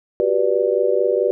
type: chord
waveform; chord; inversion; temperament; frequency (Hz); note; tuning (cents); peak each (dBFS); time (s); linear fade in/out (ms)
sine; G major seventh; third; just; 367.5 / 392 / 490 / 588; F#4 / G4 / B4 / D5; -12 / 0 / -14 / +2; -23 / -20 / -19 / -21; 0.2-1.31; 0
effects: none